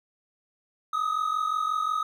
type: tone pair together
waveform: triangle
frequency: 1226 / 1271.6 Hz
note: D#6 / D#6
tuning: -26 / +37 cents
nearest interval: minor second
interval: 63 cents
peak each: -27 / -24 dBFS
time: 0.93-2.03 s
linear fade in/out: 5 ms
effects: tanh soft clip ceiling -15 dBFS